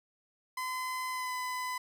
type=tone with pitch glide; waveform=30% pulse; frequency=1021 to 1006.4 Hz; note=C6 to B5; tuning=-43 to +32 cents; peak=-31 dBFS; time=0.57-1.78 s; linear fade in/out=5 ms; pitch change=-25 cents; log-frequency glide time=1.1-1.33 s; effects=11-bit